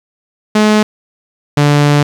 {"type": "tone pair in turn", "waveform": "sawtooth", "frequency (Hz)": [213, 145.83], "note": ["G#3", "D3"], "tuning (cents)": [44, -12], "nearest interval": "perfect fifth", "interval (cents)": 656, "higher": "first", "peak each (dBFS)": -3, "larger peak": "neither", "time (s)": [[0.55, 0.83], [1.57, 2.03]], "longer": "second", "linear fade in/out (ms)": 5, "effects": ["low-pass 7000 Hz 12 dB/octave", "7-bit"]}